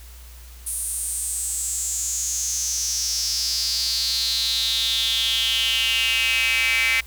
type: tone with high-pass filter sweep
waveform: square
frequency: 121.4 Hz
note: B2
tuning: 29 cents flat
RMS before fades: -23 dBFS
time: 0.66-7.01 s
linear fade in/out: 10 ms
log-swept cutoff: 9800 to 2200 Hz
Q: 6.6
effects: added 60 Hz sine -40 dBFS peak until 7.06 s + white hiss -48 dBFS RMS until 7.06 s